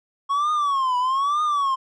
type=tone with vibrato; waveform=triangle; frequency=1100 Hz; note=C#6; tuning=14 cents flat; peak=-17 dBFS; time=0.29-1.76 s; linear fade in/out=20 ms; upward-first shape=triangle; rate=1.1 Hz; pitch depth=200 cents each way; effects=resampled to 22050 Hz